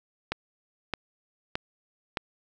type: click train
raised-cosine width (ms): 0.3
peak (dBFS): -12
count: 4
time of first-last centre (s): 0.32-2.172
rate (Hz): 1.62
effects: none